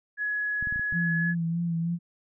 sine tone with pitch glide, 1685 to 1696.7 Hz, G#6 to G#6, +25 to +37 cents, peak -26 dBFS, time 0.17-1.35 s, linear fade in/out 50 ms, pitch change +12 cents, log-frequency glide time 0.86-1.21 s
clicks, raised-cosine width 5 ms, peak -27 dBFS, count 6, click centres 0.626 / 0.672 / 0.725 / 0.76 / 0.795 / 0.925 s
sine tone with vibrato, 168.6 Hz, E3, 39 cents sharp, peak -25 dBFS, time 0.92-1.99 s, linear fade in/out 50 ms, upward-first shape sine, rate 3.2 Hz, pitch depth 33 cents each way
effects none

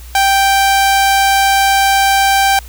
sawtooth tone, 784 Hz, G5, in tune, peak -5 dBFS, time 0.15-2.59 s, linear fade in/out 2 ms, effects added 60 Hz sine -30 dBFS peak until 2.68 s + white hiss -40 dBFS RMS until 2.68 s

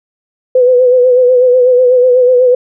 sine tone with vibrato, 501 Hz, B4, 25 cents sharp, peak -4 dBFS, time 0.55-2.55 s, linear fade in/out 5 ms, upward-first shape sine, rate 8.1 Hz, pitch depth 45 cents each way, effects none

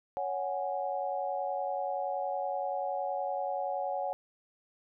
sine chord, C# suspended fourth, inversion none, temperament equal with one note detuned, 558.2 / 740 / 830.6 Hz, C#5 / F#5 / G#5, +12 / 0 / 0 cents, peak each -35 / -34 / -37 dBFS, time 0.17-4.13 s, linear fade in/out 0 ms, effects none

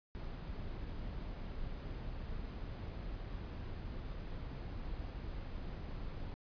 brown noise, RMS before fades -43 dBFS, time 0.15-6.34 s, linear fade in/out 0 ms, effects resampled to 11025 Hz

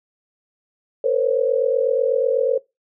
sine tone cluster, 458.9 / 507 / 547 Hz, A#4 / B4 / C#5, -27 / +45 / -23 cents, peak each -20 dBFS, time 1.04-2.58 s, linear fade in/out 5 ms, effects noise-tail reverb RT60 0.2 s tail -21 dB re dry

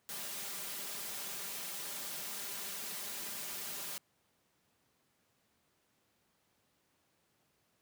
white noise with comb filter, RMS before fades -42 dBFS, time 0.09-3.98 s, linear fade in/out 0 ms, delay 5 ms, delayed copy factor +0.6, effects pink hiss -75 dBFS RMS until 7.81 s + high-pass 100 Hz 12 dB/octave

